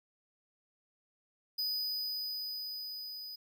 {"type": "tone with level ramp", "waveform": "square", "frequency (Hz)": 4978, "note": "D#8", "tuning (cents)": 0, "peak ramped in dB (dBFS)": [-32, -43], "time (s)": [1.58, 3.36], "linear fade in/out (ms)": 10, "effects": ["12-bit"]}